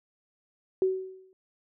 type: tone with exponential decay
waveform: sine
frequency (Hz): 376.8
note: F#4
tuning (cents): +32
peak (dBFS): -19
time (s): 0.82-1.33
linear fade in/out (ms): 1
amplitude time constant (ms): 110
effects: none